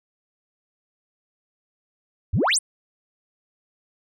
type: exponential sweep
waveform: sine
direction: up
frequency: 69.2 to 11070 Hz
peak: -16 dBFS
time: 2.33-2.59 s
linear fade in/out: 10 ms
effects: tanh soft clip ceiling -14 dBFS